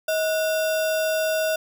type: tone with sample-and-hold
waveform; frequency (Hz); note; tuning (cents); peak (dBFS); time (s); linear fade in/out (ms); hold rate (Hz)
sine; 634; D#5; +32; -20; 0.08-1.56; 5; 2100
effects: none